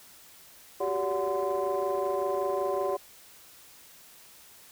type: tone cluster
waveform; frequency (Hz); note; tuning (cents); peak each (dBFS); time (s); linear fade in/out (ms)
sine; 369.9 / 395.2 / 572 / 736 / 1029; F#4 / G4 / D5 / F#5 / C6; 0 / +14 / -46 / -9 / -29; -34 / -30 / -30 / -34 / -34; 0.8-2.97; 10
effects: tanh soft clip ceiling -19 dBFS + white hiss -53 dBFS RMS until 4.71 s